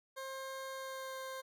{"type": "tone with pitch glide", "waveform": "20% pulse", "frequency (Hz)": [532, 526.5], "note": ["C5", "C5"], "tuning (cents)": [29, 11], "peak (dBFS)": -37, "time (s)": [0.16, 1.42], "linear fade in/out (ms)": 20, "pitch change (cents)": -18, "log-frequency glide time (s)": [0.71, 1.18], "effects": []}